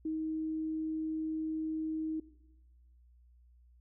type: tone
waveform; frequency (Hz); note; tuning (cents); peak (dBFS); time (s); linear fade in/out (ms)
sine; 315.6; D#4; +25; -32; 0.05-2.2; 5
effects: noise-tail reverb RT60 1.0 s tail -18 dB re dry + added 60 Hz sine -59 dBFS peak until 3.8 s